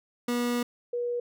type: tone pair in turn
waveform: 30% pulse / sine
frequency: 241.8 / 482.3 Hz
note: B3 / B4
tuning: -36 / -41 cents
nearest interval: octave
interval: 1195 cents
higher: second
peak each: -23 / -27 dBFS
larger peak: first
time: 0.28-0.63 / 0.93-1.2 s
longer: first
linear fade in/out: 5 ms
effects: none